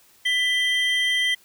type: tone pair together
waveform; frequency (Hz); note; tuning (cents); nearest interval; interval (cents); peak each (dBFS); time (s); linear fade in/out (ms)
triangle; 1989 / 3157; B6 / G7; +12 / +12; minor sixth; 800; -20 / -21; 0.25-1.35; 10
effects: white hiss -56 dBFS RMS until 1.44 s